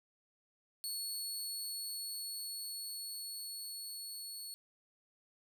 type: tone with level ramp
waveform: 20% pulse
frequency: 4396 Hz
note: C#8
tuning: 15 cents flat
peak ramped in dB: -32 to -38 dBFS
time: 0.84-4.54 s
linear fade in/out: 0 ms
effects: none